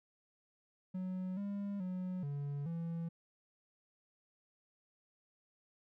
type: tone with pitch steps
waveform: triangle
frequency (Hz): 185 / 201.2 / 183.4 / 142.7 / 167.1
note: F#3 / G3 / F#3 / D3 / E3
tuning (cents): 0 / +45 / -15 / -49 / +24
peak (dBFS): -35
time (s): 0.94-3.09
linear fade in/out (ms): 10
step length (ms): 430
effects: none